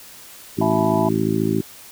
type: harmonic tone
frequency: 54.2 Hz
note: A1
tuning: 25 cents flat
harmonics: 2 / 3 / 4 / 5 / 6 / 7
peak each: -27 / -25 / -23 / -26 / -23 / -24 dBFS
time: 0.57-1.62 s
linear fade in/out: 20 ms
type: chord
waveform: sine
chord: E suspended fourth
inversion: none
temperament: equal with one note detuned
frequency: 659.3 / 859.9 / 987.8 Hz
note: E5 / A5 / B5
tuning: 0 / -40 / 0 cents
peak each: -22 / -24 / -26 dBFS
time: 0.61-1.09 s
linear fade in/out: 5 ms
effects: white hiss -42 dBFS RMS until 1.91 s